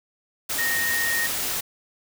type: tone in noise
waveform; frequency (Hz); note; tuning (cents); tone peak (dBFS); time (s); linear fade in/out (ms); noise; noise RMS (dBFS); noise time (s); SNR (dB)
sine; 1857; A#6; -7; -23; 0.58-1.27; 10; white; -27; 0.49-1.61; +1
effects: none

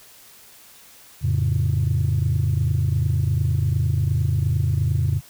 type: chord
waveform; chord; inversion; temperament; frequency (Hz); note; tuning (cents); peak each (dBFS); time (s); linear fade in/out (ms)
sine; F augmented; none; equal; 87.31 / 110 / 138.59; F2 / A2 / C#3; 0 / 0 / 0; -21; 1.21-5.21; 50
effects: tanh soft clip ceiling -12 dBFS + white hiss -48 dBFS RMS until 5.29 s

